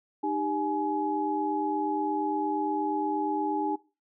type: tone cluster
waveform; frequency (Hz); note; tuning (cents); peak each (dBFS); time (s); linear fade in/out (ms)
sine; 306.5 / 395 / 843; D#4 / G4 / G#5; -26 / +13 / +26; -30 / -34 / -29; 0.23-3.76; 10
effects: noise-tail reverb RT60 0.3 s tail -20 dB re dry